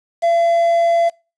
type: tone with quantisation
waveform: triangle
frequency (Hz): 678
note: E5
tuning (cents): +49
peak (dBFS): -10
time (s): 0.22-1.1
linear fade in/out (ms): 20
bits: 6
effects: noise-tail reverb RT60 0.3 s tail -24 dB re dry + resampled to 22050 Hz